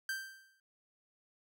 45% pulse tone with exponential decay, 1568 Hz, G6, in tune, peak -33 dBFS, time 0.09-0.6 s, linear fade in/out 2 ms, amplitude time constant 110 ms, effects none

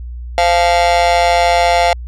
45% pulse tone with amplitude modulation, 693 Hz, F5, 14 cents flat, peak -5 dBFS, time 0.38-1.93 s, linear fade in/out 0 ms, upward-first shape sine, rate 174 Hz, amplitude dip 100%, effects added 60 Hz sine -24 dBFS peak until 2.07 s + low-pass 6000 Hz 12 dB/octave

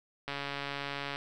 click train, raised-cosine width 0.3 ms, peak -20 dBFS, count 125, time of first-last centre 0.28-1.159 s, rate 141 Hz, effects none

